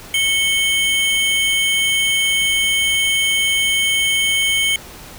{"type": "tone pair together", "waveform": "square", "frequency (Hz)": [2200, 3119], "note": ["C#7", "G7"], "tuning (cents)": [-14, -9], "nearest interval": "tritone", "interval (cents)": 605, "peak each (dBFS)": -18, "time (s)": [0.14, 4.76], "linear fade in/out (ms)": 2, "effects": ["pink hiss -37 dBFS RMS until 5.18 s"]}